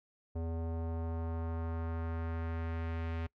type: tone with low-pass filter sweep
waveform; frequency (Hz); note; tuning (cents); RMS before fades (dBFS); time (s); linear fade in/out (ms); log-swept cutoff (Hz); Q
square; 82.4; E2; 0; -37; 0.35-3.27; 10; 610 to 2500; 1.3
effects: noise-tail reverb RT60 0.1 s tail -23 dB re dry